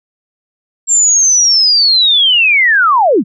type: linear sweep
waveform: sine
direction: down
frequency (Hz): 7460 to 155.56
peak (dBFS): -6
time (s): 0.87-3.24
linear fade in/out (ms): 50
effects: none